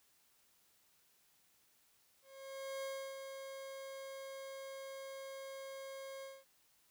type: tone with ADSR envelope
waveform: 40% pulse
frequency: 540 Hz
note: C#5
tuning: 45 cents flat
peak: -39 dBFS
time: 2.22-6.45 s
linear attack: 610 ms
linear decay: 320 ms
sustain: -6 dB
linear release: 220 ms
effects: white hiss -72 dBFS RMS until 6.9 s